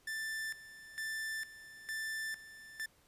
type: tone with tremolo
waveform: 45% pulse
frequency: 1769 Hz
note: A6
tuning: 9 cents sharp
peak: -37 dBFS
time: 0.07-2.86 s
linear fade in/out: 5 ms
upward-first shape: square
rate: 1.1 Hz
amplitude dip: 80%
effects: pink hiss -68 dBFS RMS until 3.07 s + resampled to 32000 Hz